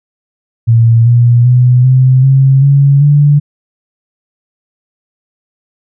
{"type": "tone with pitch steps", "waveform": "sine", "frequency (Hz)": [115.3, 119.85, 124.58, 129.49, 134.6, 139.92, 145.44], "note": ["A#2", "A#2", "B2", "C3", "C3", "C#3", "D3"], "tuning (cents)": [-19, 48, 15, -18, 49, 17, -16], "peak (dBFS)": -3, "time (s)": [0.67, 3.4], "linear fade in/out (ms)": 20, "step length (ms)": 390, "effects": []}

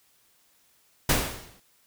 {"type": "noise with exponential decay", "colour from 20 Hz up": "pink", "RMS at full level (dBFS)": -19, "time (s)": [1.09, 1.6], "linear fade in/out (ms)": 5, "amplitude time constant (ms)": 110, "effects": ["white hiss -64 dBFS RMS until 1.86 s"]}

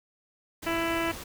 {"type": "noise", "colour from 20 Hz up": "pink", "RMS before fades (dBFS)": -40, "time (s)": [0.62, 1.24], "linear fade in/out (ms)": 10}
{"type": "harmonic tone", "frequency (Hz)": 332.3, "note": "E4", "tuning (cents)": 14, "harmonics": [1, 2, 3, 4, 5, 6, 7, 8, 9], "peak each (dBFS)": [-30, -33, -35, -36, -37, -38, -38, -39, -40], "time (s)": [0.66, 1.12], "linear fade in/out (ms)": 10}
{"effects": []}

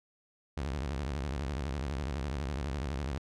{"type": "tone with vibrato", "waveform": "sawtooth", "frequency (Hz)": 69.3, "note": "C#2", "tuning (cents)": 0, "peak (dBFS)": -29, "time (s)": [0.57, 3.18], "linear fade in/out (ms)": 0, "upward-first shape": "square", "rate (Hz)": 12, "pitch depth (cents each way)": 170, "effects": ["low-pass 7000 Hz 12 dB/octave"]}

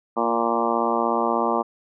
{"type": "harmonic tone with a mistuned harmonic", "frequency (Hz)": 116.54, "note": "A#2", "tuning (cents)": 0, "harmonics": [2, 3, 4, 5, 6, 7, 8, 9, 10], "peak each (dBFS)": [-28, -28, -28, -28, -28, -28, -28, -28, -28], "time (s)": [0.16, 1.63], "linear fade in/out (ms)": 20, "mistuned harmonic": 3, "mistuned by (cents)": -17, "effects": []}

